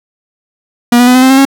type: tone with pitch steps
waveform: 45% pulse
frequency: 240 / 245.2 / 250.5 / 255.9 / 261.4 / 267.1 / 272.8 Hz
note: B3 / B3 / B3 / C4 / C4 / C4 / C#4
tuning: -49 / -12 / +25 / -38 / -1 / +36 / -28 cents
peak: -3 dBFS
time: 0.92-1.452 s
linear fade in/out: 5 ms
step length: 76 ms
effects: none